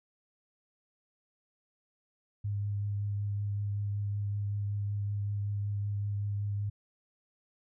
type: tone with vibrato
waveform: sine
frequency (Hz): 102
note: G#2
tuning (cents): -31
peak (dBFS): -30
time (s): 2.44-6.7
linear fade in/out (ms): 10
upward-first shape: triangle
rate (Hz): 5.3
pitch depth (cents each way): 15
effects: none